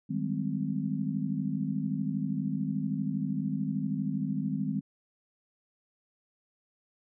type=chord; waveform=sine; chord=Ab major seventh; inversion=second; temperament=just; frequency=155.74 / 194.67 / 207.7 / 259.6 Hz; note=Eb3 / G3 / Ab3 / C4; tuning=+2 / -12 / 0 / -13 cents; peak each=-34 dBFS; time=0.09-4.81 s; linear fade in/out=20 ms; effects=none